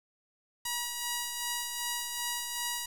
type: tone with tremolo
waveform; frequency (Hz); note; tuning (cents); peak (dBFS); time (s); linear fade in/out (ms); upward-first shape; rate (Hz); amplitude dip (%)
5% pulse; 961; B5; -48; -19; 0.65-2.86; 5; triangle; 2.6; 40
effects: 8-bit